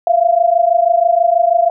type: tone pair together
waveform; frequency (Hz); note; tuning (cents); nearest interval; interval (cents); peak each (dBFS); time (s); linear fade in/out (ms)
sine; 672.3 / 698.5; E5 / F5; +34 / 0; minor second; 66; -12; 0.07-1.7; 2
effects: none